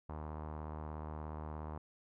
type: tone with low-pass filter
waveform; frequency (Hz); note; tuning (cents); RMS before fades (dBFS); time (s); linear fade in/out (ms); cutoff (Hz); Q
sawtooth; 76.9; D#2; -20; -44; 0.09-1.78; 5; 1000; 2.8
effects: none